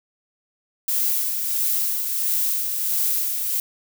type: noise with tremolo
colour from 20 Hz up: violet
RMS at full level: -21 dBFS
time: 0.88-3.6 s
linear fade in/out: 2 ms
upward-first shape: sine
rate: 1.5 Hz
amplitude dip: 40%
effects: none